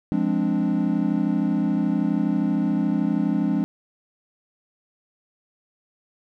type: chord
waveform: triangle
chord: D half-diminished seventh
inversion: first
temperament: equal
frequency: 174.61 / 207.7 / 261.6 / 293.7 Hz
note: F3 / Ab3 / C4 / D4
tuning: 0 / 0 / 0 / 0 cents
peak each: -24 / -22 / -24 / -23 dBFS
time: 0.12-3.64 s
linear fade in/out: 0 ms
effects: none